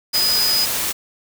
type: tone in noise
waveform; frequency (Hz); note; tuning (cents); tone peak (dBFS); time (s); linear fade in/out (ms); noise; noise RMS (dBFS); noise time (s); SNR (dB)
sine; 4978; D#8; 0; -16; 0.13-0.66; 20; white; -22; 0.13-0.93; +3
effects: none